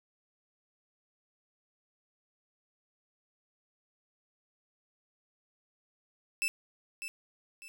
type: tone with echo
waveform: 40% pulse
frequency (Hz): 2637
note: E7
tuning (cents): 0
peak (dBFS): -27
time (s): 6.42-6.48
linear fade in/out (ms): 0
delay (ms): 600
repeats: 2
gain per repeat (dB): -9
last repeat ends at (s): 7.68
effects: 11-bit